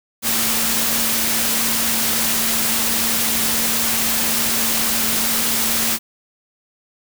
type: tone in noise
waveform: sine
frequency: 226.7 Hz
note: A#3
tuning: 48 cents flat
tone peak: -29 dBFS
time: 0.22-5.99 s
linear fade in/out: 50 ms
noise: white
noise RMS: -19 dBFS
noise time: 0.22-5.99 s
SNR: -13 dB
effects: none